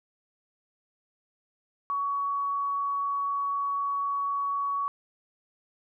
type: tone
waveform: sine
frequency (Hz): 1124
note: C#6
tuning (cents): +24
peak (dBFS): -26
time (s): 1.9-4.88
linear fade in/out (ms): 0
effects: none